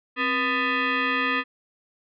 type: tone with frequency modulation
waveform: sine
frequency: 264.4 Hz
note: C4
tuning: 18 cents sharp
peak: -21 dBFS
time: 0.16-1.44 s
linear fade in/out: 50 ms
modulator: 750 Hz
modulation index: 3.3
effects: none